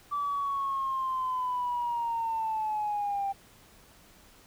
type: linear sweep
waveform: sine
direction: down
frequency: 1162 to 784 Hz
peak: -27 dBFS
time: 0.11-3.33 s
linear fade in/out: 20 ms
effects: tanh soft clip ceiling -23 dBFS + pink hiss -57 dBFS RMS until 4.46 s